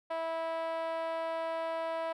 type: tone with band-pass filter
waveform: 5% pulse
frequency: 327.1 Hz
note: E4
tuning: 13 cents flat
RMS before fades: -35 dBFS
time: 0.1-2.13 s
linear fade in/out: 10 ms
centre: 750 Hz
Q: 6.2
effects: none